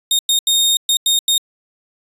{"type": "tone bursts at uneven times", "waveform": "sawtooth", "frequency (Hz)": 3694, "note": "A#7", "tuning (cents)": -16, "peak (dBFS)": -9, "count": 6, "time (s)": [[0.11, 0.19], [0.29, 0.39], [0.47, 0.77], [0.89, 0.97], [1.06, 1.19], [1.28, 1.38]], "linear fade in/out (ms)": 2, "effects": ["resampled to 32000 Hz"]}